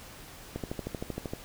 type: click train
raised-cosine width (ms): 2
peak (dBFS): -20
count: 11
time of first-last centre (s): 0.56-1.335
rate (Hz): 12.9
effects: pink hiss -48 dBFS RMS until 1.44 s